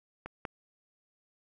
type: clicks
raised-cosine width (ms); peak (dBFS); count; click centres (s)
0.5; -25 / -20; 2; 0.26 / 0.452
effects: none